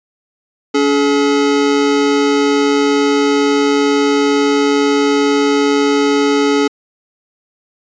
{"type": "tone pair together", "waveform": "square", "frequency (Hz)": [283.9, 426.1], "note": ["C#4", "G#4"], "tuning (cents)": [41, 44], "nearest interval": "perfect fifth", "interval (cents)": 703, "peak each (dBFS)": -14, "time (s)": [0.74, 6.68], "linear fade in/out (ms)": 10, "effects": ["resampled to 16000 Hz"]}